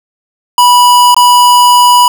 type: tone with dropouts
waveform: square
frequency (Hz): 980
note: B5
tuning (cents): -14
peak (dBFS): -3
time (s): 0.58-2.08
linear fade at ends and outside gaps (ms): 2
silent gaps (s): 1.145-1.165
effects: none